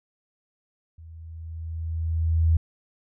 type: tone with level ramp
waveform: sine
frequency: 81.5 Hz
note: E2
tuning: 19 cents flat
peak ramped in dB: -42 to -15 dBFS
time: 0.98-2.57 s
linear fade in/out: 5 ms
effects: none